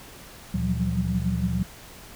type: tone cluster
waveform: sine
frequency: 74.6 / 119.9 / 171.1 / 182.1 / 188.7 Hz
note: D2 / A#2 / F3 / F#3 / F#3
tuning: +28 / +49 / -35 / -27 / +34 cents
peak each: -29 dBFS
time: 0.54-1.63 s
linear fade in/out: 5 ms
effects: pink hiss -45 dBFS RMS until 2.15 s